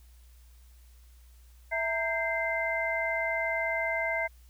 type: tone cluster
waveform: sine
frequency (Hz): 657 / 921 / 1582 / 2077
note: E5 / A#5 / G6 / C7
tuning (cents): -6 / -21 / +15 / -13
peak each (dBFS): -32 / -37 / -36 / -30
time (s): 1.71-4.28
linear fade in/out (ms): 20
effects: added 60 Hz sine -52 dBFS peak until 4.49 s + white hiss -65 dBFS RMS until 4.49 s